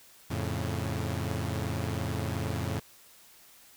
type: chord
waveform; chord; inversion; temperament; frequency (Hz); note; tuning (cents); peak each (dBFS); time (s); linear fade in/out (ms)
sawtooth; F augmented; none; equal; 87.31 / 110 / 138.59; F2 / A2 / C#3; 0 / 0 / 0; -30 / -30 / -32; 0.3-2.8; 10
effects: white hiss -56 dBFS RMS until 3.76 s